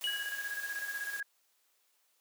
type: noise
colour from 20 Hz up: white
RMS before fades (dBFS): -46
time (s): 0.01-1.2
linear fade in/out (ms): 0
type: tone with exponential decay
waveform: triangle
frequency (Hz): 2917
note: F#7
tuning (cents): -25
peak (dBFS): -28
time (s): 0.04-0.6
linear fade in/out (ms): 0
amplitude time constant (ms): 120
type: tone with tremolo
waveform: sine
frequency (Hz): 1648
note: G#6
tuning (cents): -14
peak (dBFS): -34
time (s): 0.07-1.23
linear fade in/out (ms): 5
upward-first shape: square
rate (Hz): 16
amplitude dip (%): 55
effects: white hiss -73 dBFS RMS until 2.2 s + high-pass 400 Hz 12 dB/octave